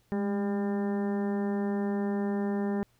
harmonic tone with a mistuned harmonic, 200 Hz, G3, 35 cents sharp, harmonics 1 / 2 / 3 / 4 / 5 / 6 / 7 / 8 / 9, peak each -28 / -33 / -42 / -41 / -47 / -54 / -52 / -53 / -48 dBFS, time 0.12-2.83 s, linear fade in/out 0 ms, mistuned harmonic 1, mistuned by +44 cents, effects added 119 Hz sine -69 dBFS peak until 2.99 s + pink hiss -69 dBFS RMS until 2.99 s

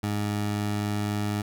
20% pulse tone, 103.83 Hz, G#2, in tune, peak -21 dBFS, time 0.03-1.42 s, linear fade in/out 5 ms, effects none

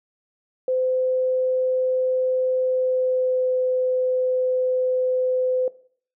sine tone with pitch glide, 513 to 509.5 Hz, C5 to C5, -34 to -46 cents, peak -19 dBFS, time 0.68-5.68 s, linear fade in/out 2 ms, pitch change -12 cents, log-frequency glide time 2.59-3.56 s, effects noise-tail reverb RT60 0.5 s tail -18 dB re dry

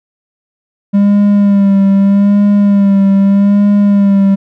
triangle tone with vibrato, 200 Hz, G3, 35 cents sharp, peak -3 dBFS, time 0.93-4.36 s, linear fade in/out 20 ms, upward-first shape sine, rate 0.81 Hz, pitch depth 35 cents each way, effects none

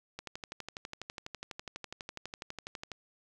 click train, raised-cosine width 0.2 ms, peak -23 dBFS, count 34, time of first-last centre 0.19-2.917 s, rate 12.1 Hz, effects none

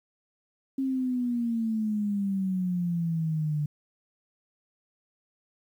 sine exponential sweep, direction down, 270.2 to 147.1 Hz, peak -25 dBFS, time 0.78-3.66 s, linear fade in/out 5 ms, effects 10-bit

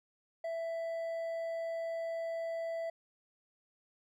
triangle tone with hard clipping, 662 Hz, E5, 7 cents sharp, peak -36 dBFS, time 0.44-2.9 s, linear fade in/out 5 ms, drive 7 dB, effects none

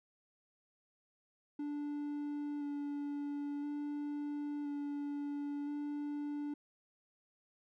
triangle tone with vibrato, 290 Hz, D4, 22 cents flat, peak -35 dBFS, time 1.59-6.54 s, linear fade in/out 5 ms, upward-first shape square, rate 0.49 Hz, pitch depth 12 cents each way, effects none

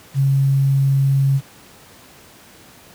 sine tone with quantisation, 136.8 Hz, C#3, 23 cents flat, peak -12 dBFS, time 0.14-1.41 s, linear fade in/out 50 ms, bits 7, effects pink hiss -45 dBFS RMS until 2.94 s + high-pass 80 Hz 12 dB/octave

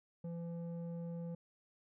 square tone with low-pass filter, 169.3 Hz, E3, 46 cents sharp, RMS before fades -43 dBFS, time 0.24-1.35 s, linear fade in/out 5 ms, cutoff 460 Hz, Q 1.4, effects none

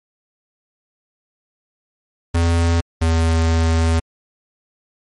square tone pair in turn, 84.3 / 81.95 Hz, E2 / E2, +39 / -10 cents, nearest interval unison, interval 49 cents, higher first, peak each -14 dBFS, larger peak neither, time 2.34-2.81 / 3.01-4 s, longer second, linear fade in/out 10 ms, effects MP3 48 kbps

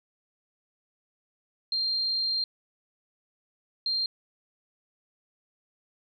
sine tone bursts at uneven times, 4186 Hz, C8, in tune, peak -25 dBFS, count 2, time 1.72-2.44 / 3.86-4.06 s, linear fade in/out 2 ms, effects none

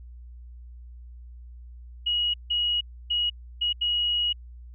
sine tone bursts at uneven times, 2900 Hz, F#7, 35 cents flat, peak -22 dBFS, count 5, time 2.06-2.34 / 2.5-2.81 / 3.1-3.3 / 3.61-3.73 / 3.81-4.33 s, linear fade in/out 10 ms, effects added 60 Hz sine -41 dBFS peak until 4.74 s

